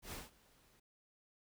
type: noise with ADSR envelope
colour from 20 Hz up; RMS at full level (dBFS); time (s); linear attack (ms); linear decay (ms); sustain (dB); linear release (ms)
pink; -45; 0.02-0.8; 100; 180; -24; 9
effects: none